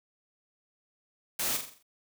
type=noise with echo; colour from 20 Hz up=white; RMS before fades=-31 dBFS; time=1.39-1.57 s; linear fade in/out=5 ms; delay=43 ms; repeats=6; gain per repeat=-6 dB; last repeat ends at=1.828 s; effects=none